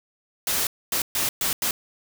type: noise bursts at uneven times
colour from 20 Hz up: white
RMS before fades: -24 dBFS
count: 5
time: 0.47-0.67 / 0.92-1.02 / 1.15-1.29 / 1.41-1.53 / 1.62-1.71 s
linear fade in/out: 2 ms
effects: none